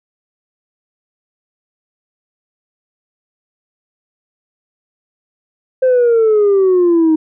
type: exponential sweep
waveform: sine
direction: down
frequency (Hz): 523.3 to 311.1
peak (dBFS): -6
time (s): 5.82-7.16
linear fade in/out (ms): 10
effects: tanh soft clip ceiling -6 dBFS